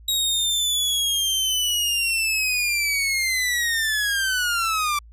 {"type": "linear sweep", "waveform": "sawtooth", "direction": "down", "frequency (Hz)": [3814, 1160], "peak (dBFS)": -17, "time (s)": [0.08, 4.99], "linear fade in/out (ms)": 5, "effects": ["added 56 Hz sine -43 dBFS peak until 5.12 s", "resampled to 32000 Hz"]}